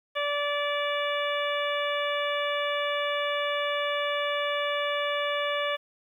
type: harmonic tone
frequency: 580 Hz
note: D5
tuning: 22 cents flat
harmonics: 1 / 2 / 3 / 4 / 5 / 6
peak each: -29 / -32 / -34 / -35 / -36 / -37 dBFS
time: 0.15-5.77 s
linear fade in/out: 20 ms
effects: 10-bit